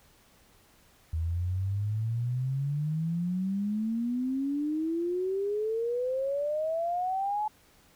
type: exponential sweep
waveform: sine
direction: up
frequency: 79.2 to 862 Hz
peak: -27 dBFS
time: 1.13-7.48 s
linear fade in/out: 5 ms
effects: pink hiss -61 dBFS RMS until 7.95 s